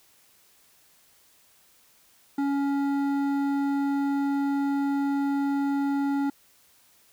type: tone with hard clipping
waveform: triangle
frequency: 279.8 Hz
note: C#4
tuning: 16 cents sharp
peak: -25 dBFS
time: 2.38-6.3 s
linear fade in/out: 5 ms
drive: 14 dB
effects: white hiss -60 dBFS RMS until 7.12 s